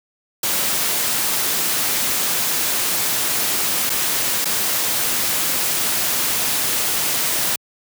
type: noise with dropouts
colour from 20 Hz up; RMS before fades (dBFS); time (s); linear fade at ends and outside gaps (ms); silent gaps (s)
white; -20; 0.43-7.56; 5; 3.896-3.9 / 4.446-4.454
effects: high-pass 100 Hz 12 dB/octave